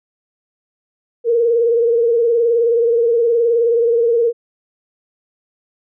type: tone with vibrato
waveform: sine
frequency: 466.7 Hz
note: A#4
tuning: 2 cents sharp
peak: -11 dBFS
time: 1.24-4.33 s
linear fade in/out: 50 ms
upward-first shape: sine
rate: 19 Hz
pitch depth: 53 cents each way
effects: none